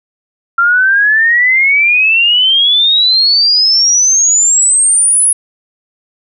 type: exponential sweep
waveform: sine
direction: up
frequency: 1368 to 10548 Hz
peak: -6 dBFS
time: 0.58-5.33 s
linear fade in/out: 5 ms
effects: none